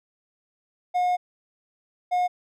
triangle tone pair in turn, 720 / 720 Hz, F#5 / F#5, -47 / -47 cents, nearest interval unison, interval 0 cents, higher neither, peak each -18 dBFS, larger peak neither, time 0.94-1.17 / 2.11-2.28 s, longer first, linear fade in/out 20 ms, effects none

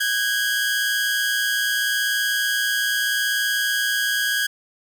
sawtooth tone pair together, 1523.2 / 1644 Hz, F#6 / G#6, +50 / -18 cents, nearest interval minor second, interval 132 cents, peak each -23 / -17 dBFS, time 0-4.47 s, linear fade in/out 10 ms, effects none

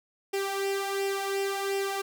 sawtooth tone with flanger, 393.4 Hz, G4, 6 cents sharp, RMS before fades -30 dBFS, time 0.33-2.02 s, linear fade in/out 10 ms, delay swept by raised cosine 0.37 to 2.17 ms, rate 1.4 Hz, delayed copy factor +0.6, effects none

